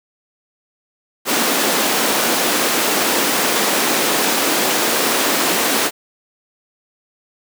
pink high-pass noise, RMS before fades -17 dBFS, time 1.25-5.91 s, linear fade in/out 50 ms, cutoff 240 Hz, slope 24 dB/octave, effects none

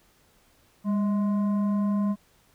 sine tone with frequency modulation, 202.1 Hz, G#3, 47 cents flat, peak -21 dBFS, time 0.84-2.16 s, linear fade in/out 50 ms, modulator 840 Hz, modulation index 0.29, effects tanh soft clip ceiling -17 dBFS + pink hiss -62 dBFS RMS until 2.54 s

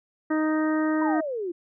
harmonic tone, 311.1 Hz, D#4, in tune, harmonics 1 / 2 / 3 / 4 / 5 / 6, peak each -22 / -31 / -36 / -34 / -37 / -36 dBFS, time 0.3-1.21 s, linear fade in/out 10 ms
sine exponential sweep, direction down, 1000 to 332.3 Hz, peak -27 dBFS, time 1.01-1.52 s, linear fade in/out 10 ms
effects none

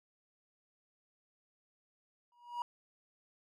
triangle tone with exponential growth, 960 Hz, B5, 49 cents flat, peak -30 dBFS, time 2.32-2.62 s, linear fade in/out 1 ms, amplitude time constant 65 ms, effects none

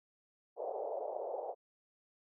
white band-pass noise, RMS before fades -40 dBFS, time 0.56-1.55 s, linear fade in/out 50 ms, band 440 to 740 Hz, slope 48 dB/octave, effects none

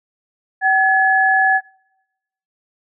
sine tone pair together, 764.3 / 1702 Hz, G5 / G#6, -44 / +42 cents, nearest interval octave + major second, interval 1386 cents, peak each -15 / -13 dBFS, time 0.61-1.61 s, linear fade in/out 50 ms, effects noise-tail reverb RT60 0.9 s tail -24 dB re dry

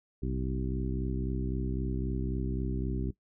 harmonic tone with a mistuned harmonic, 63.8 Hz, C2, 43 cents flat, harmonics 1 / 2 / 3 / 4 / 5 / 6, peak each -33 / -36 / -38 / -39 / -40 / -41 dBFS, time 0.22-3.11 s, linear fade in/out 10 ms, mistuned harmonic 1, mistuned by -130 cents, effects noise-tail reverb RT60 0.1 s tail -17 dB re dry

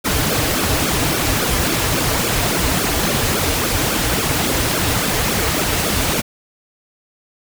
pink noise with flanger, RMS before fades -18 dBFS, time 0.04-6.22 s, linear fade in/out 20 ms, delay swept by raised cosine 1 to 5.6 ms, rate 3.6 Hz, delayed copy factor -0.9, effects none

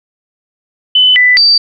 sine tone with pitch steps, 3015 / 1990 / 4644 Hz, F#7 / B6 / D8, +32 / +13 / -20 cents, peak -4 dBFS, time 0.95-1.58 s, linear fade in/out 5 ms, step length 210 ms, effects none

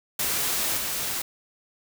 white noise with level steps, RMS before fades -26 / -29 dBFS, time 0.19-1.22 s, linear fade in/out 5 ms, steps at 0.77 s, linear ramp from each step 10 ms, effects none

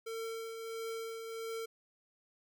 square tone with tremolo, 452.4 Hz, A4, 48 cents sharp, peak -38 dBFS, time 0.06-1.66 s, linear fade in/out 10 ms, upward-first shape triangle, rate 1.5 Hz, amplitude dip 45%, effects none

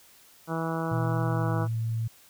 harmonic tone, 163.3 Hz, E3, 16 cents flat, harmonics 1 / 2 / 3 / 4 / 5 / 6 / 7 / 8 / 9, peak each -31 / -34 / -36 / -37 / -38 / -39 / -39 / -40 / -41 dBFS, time 0.47-1.68 s, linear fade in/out 50 ms
sine tone with pitch glide, 120 to 113.26 Hz, B2 to A#2, -49 to -49 cents, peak -26 dBFS, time 0.91-2.08 s, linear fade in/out 10 ms, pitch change -100 cents, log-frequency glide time 1.29-1.6 s
effects white hiss -56 dBFS RMS until 2.29 s

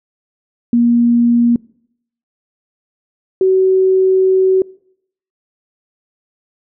sine tone pair in turn, 237.2 / 377.5 Hz, A#3 / F#4, +30 / +35 cents, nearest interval minor sixth, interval 805 cents, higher second, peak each -8 dBFS, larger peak neither, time 0.73-1.56 / 3.41-4.62 s, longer second, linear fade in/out 2 ms, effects noise-tail reverb RT60 0.7 s tail -24 dB re dry

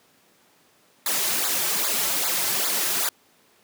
white noise with flanger, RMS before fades -24 dBFS, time 1.06-3.09 s, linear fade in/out 2 ms, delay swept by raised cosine 0.34 to 4.24 ms, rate 2.5 Hz, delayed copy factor -1, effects pink hiss -59 dBFS RMS until 3.63 s + high-pass 200 Hz 12 dB/octave

